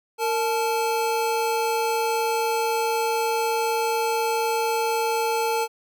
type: tone pair together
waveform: square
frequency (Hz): 459.8 / 868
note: A#4 / A5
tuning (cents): -24 / -24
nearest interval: major seventh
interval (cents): 1100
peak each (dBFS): -25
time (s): 0.18-5.68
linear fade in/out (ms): 50
effects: none